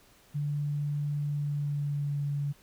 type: tone with pitch glide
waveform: sine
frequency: 146 to 143.33 Hz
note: D3 to D3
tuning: -10 to -42 cents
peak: -28 dBFS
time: 0.34-2.53 s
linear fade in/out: 20 ms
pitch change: -32 cents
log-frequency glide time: 1.25-2.29 s
effects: pink hiss -60 dBFS RMS until 2.62 s